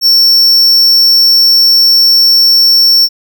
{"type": "tone", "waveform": "square", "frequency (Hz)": 5440, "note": "F8", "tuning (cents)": -46, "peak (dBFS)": -4, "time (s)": [0.01, 3.09], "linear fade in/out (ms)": 50, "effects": []}